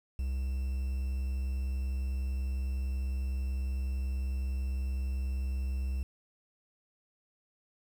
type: tone with quantisation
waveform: triangle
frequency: 65.41 Hz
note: C2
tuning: in tune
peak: -28 dBFS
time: 0.19-6.03 s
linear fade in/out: 0 ms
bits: 9
effects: none